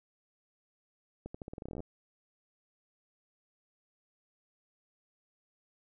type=accelerating click train; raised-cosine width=2 ms; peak=-28 dBFS; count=16; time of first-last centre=1.26-1.804 s; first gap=85 ms; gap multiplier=0.86; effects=none